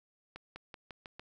accelerating click train, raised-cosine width 0.3 ms, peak -29 dBFS, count 6, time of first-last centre 0.36-1.195 s, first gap 200 ms, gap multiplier 0.91, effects none

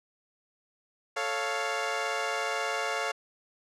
15% pulse chord, A augmented, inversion none, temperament equal, 440 / 554.4 / 698.5 Hz, A4 / C#5 / E#5, 0 / 0 / 0 cents, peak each -28 / -27 / -26 dBFS, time 1.16-3.12 s, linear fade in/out 10 ms, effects low-pass 7000 Hz 12 dB/octave

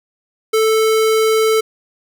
square tone, 440 Hz, A4, in tune, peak -12 dBFS, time 0.53-1.61 s, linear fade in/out 10 ms, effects none

